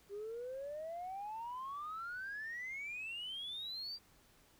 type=exponential sweep; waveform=sine; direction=up; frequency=394.1 to 4771 Hz; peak=-40 dBFS; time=0.09-3.99 s; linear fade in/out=50 ms; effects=tanh soft clip ceiling -38 dBFS + pink hiss -67 dBFS RMS until 4.59 s